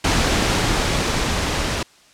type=noise with level ramp; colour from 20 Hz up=pink; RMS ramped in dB=-17 to -22 dBFS; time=0.04-1.83 s; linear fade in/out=5 ms; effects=white hiss -51 dBFS RMS until 2.13 s + low-pass 7000 Hz 12 dB/octave